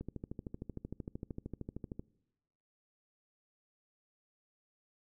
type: click train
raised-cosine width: 3 ms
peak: -28 dBFS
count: 27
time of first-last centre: 0.01-1.995 s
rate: 13.1 Hz
effects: noise-tail reverb RT60 1.0 s tail -24 dB re dry